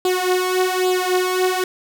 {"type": "tone with flanger", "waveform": "sawtooth", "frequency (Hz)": 367.7, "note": "F#4", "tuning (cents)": -11, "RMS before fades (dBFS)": -19, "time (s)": [0.05, 1.64], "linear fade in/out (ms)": 2, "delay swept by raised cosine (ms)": [0.25, 3.65], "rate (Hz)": 1.2, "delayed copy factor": 0.8, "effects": []}